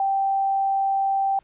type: tone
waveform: sine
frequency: 782 Hz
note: G5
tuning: 4 cents flat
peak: -19 dBFS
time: 0-1.39 s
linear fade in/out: 2 ms
effects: pink hiss -62 dBFS RMS until 1.43 s + resampled to 8000 Hz